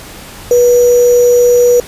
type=tone with sample-and-hold; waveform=sine; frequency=485.9 Hz; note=B4; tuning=28 cents flat; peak=-4 dBFS; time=0.51-1.8 s; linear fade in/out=2 ms; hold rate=6300 Hz; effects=pink hiss -31 dBFS RMS until 1.87 s + resampled to 32000 Hz